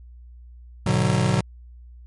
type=chord; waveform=square; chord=G# half-diminished seventh; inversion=none; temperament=just; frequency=103.83 / 124.59 / 149.51 / 186.89 Hz; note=G#2 / B2 / D3 / F#3; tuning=0 / +16 / +31 / +18 cents; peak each=-26 / -23 / -25 / -24 dBFS; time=0.86-1.41 s; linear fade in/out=5 ms; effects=added 60 Hz sine -41 dBFS peak until 2.06 s + MP3 48 kbps